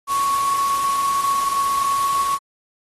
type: tone in noise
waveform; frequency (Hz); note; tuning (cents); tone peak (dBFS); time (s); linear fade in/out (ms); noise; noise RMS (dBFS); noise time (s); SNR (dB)
sine; 1108.7; C#6; 0; -17; 0.07-2.39; 50; white; -30; 0.07-2.39; +10
effects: AAC 32 kbps